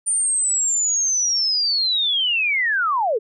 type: linear sweep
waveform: sine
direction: down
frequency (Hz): 9140 to 392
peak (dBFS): -17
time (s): 0.06-3.19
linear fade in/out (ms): 20
effects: none